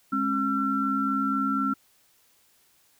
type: tone cluster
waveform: sine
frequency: 207.6 / 271.7 / 1352 Hz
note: G#3 / C#4 / E6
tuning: 0 / -35 / +43 cents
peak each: -30 / -27 / -26 dBFS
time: 0.12-1.74 s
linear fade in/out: 10 ms
effects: white hiss -63 dBFS RMS until 2.99 s